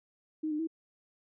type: tone with pitch steps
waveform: sine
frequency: 311.6 / 302 / 324.4 Hz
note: D#4 / D4 / E4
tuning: +3 / +48 / -28 cents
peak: -30 dBFS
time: 0.43-0.673 s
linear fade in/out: 10 ms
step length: 81 ms
effects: none